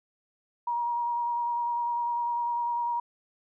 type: tone with vibrato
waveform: sine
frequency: 950 Hz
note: A#5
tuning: 33 cents sharp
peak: -26 dBFS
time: 0.67-3 s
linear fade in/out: 5 ms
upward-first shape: sine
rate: 10 Hz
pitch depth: 16 cents each way
effects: none